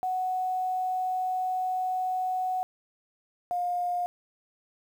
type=tone pair in turn; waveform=sine; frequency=741 / 710.7 Hz; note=F#5 / F5; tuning=+2 / +30 cents; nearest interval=minor second; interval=72 cents; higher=first; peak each=-26 dBFS; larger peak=neither; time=0.03-2.63 / 3.51-4.06 s; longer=first; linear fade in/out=0 ms; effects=9-bit